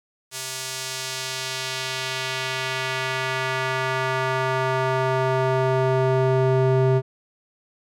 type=tone with band-pass filter sweep; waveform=square; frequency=130.81 Hz; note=C3; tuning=in tune; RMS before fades=-23 dBFS; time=0.31-7.02 s; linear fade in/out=50 ms; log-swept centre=7900 to 350 Hz; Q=0.87; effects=none

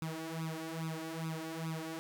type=tone with flanger; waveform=sawtooth; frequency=161.4 Hz; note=E3; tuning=36 cents flat; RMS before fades=-40 dBFS; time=0.02-1.99 s; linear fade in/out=0 ms; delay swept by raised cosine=0.79 to 3.59 ms; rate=2.4 Hz; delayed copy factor=+0.85; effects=none

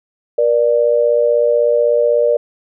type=tone pair together; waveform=sine; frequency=475.9 / 592 Hz; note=A#4 / D5; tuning=+36 / +14 cents; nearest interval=major third; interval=378 cents; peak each=-13 dBFS; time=0.38-2.37 s; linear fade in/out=5 ms; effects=none

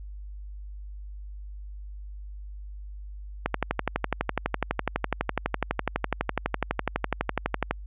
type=click train; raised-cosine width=0.5 ms; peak=-9 dBFS; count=52; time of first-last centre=3.46-7.71 s; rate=12 Hz; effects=added 50 Hz sine -37 dBFS peak until 7.86 s + resampled to 8000 Hz

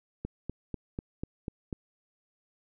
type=click train; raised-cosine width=3 ms; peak=-21 dBFS; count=7; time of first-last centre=0.25-1.728 s; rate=4.06 Hz; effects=none

